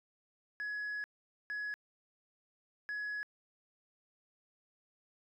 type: tone bursts at uneven times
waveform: sine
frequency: 1684 Hz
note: G#6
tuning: 24 cents sharp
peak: -34 dBFS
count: 3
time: 0.6-1.04 / 1.5-1.74 / 2.89-3.23 s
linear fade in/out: 0 ms
effects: tanh soft clip ceiling -35 dBFS